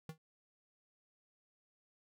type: tone with exponential decay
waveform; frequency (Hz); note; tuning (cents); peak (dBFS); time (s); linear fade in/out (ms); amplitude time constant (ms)
square; 158.7; D#3; +35; -40; 0.09-0.18; 2; 19
effects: none